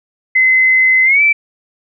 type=tone with pitch glide; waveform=sine; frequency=2047 to 2324 Hz; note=C7 to D7; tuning=-38 to -19 cents; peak=-7 dBFS; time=0.35-1.33 s; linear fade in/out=10 ms; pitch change=+219 cents; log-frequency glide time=1.04-1.22 s; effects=none